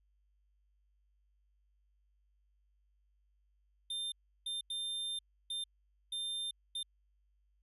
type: tone bursts at uneven times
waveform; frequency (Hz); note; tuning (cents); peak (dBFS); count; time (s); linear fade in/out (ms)
square; 3600; A7; +39; -37; 6; 3.9-4.12 / 4.46-4.61 / 4.7-5.19 / 5.5-5.64 / 6.12-6.51 / 6.75-6.83; 5
effects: added 50 Hz sine -70 dBFS peak until 7.62 s + resampled to 32000 Hz